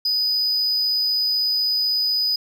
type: tone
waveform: triangle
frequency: 4978 Hz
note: D#8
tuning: in tune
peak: -17 dBFS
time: 0.05-2.36 s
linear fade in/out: 5 ms
effects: none